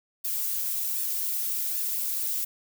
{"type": "noise with flanger", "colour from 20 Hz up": "violet", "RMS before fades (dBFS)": -29, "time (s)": [0.24, 2.45], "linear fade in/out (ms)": 10, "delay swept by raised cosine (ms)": [1.1, 4.5], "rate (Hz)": 1.3, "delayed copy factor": 0.6, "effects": []}